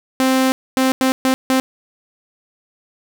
sawtooth tone bursts at uneven times, 261.6 Hz, C4, in tune, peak -9 dBFS, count 5, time 0.2-0.52 / 0.77-0.92 / 1.01-1.12 / 1.25-1.34 / 1.5-1.6 s, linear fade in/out 0 ms, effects none

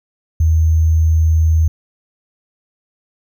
sine tone with sample-and-hold, 80.2 Hz, E2, 47 cents flat, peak -9 dBFS, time 0.4-1.68 s, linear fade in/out 5 ms, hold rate 6300 Hz, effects none

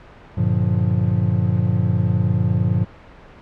triangle chord, G minor seventh, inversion none, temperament just, 98 / 117.6 / 147 / 176.4 Hz, G2 / Bb2 / D3 / F3, 0 / +16 / +2 / +18 cents, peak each -18 / -18 / -23 / -20 dBFS, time 0.37-2.85 s, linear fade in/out 10 ms, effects pink hiss -43 dBFS RMS until 3.41 s + low-pass 2000 Hz 12 dB/octave

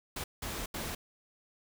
pink noise bursts at uneven times, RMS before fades -38 dBFS, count 3, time 0.16-0.24 / 0.42-0.66 / 0.74-0.95 s, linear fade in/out 5 ms, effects none

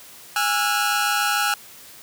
sawtooth tone cluster, 823 / 1338 / 1445 Hz, G#5 / E6 / F#6, -16 / +25 / -41 cents, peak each -20 dBFS, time 0.36-1.54 s, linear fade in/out 2 ms, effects white hiss -44 dBFS RMS until 2.02 s + high-pass 80 Hz 12 dB/octave

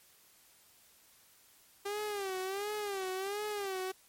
sawtooth tone with vibrato, 396.8 Hz, G4, 21 cents sharp, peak -31 dBFS, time 1.85-3.92 s, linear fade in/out 10 ms, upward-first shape sine, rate 1.4 Hz, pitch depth 110 cents each way, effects white hiss -63 dBFS RMS until 4.08 s + MP3 64 kbps

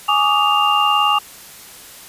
sine tone cluster, 834 / 1150 / 1229 / 2797 Hz, G#5 / D6 / D#6 / F7, +7 / -37 / -22 / +2 cents, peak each -18 dBFS, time 0.08-1.19 s, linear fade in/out 10 ms, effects white hiss -39 dBFS RMS until 2.08 s + resampled to 32000 Hz

